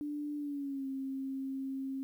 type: tone with pitch glide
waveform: sine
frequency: 294.3 to 268.3 Hz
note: D4 to C4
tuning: +4 to +44 cents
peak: -35 dBFS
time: 0.01-2.03 s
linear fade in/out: 0 ms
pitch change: -160 cents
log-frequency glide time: 0.37-0.87 s
effects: 11-bit